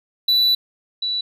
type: tone pair in turn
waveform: triangle / sine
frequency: 3963 / 3947 Hz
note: B7 / B7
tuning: +5 / -2 cents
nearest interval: unison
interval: 7 cents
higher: first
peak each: -12 / -20 dBFS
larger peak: first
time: 0.28-0.55 / 1.02-1.21 s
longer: first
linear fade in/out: 5 ms
effects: none